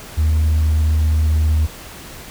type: tone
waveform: sine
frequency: 77.78 Hz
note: D#2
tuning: in tune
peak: -10 dBFS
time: 0.17-1.67 s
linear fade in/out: 20 ms
effects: tanh soft clip ceiling -11 dBFS + pink hiss -36 dBFS RMS until 2.3 s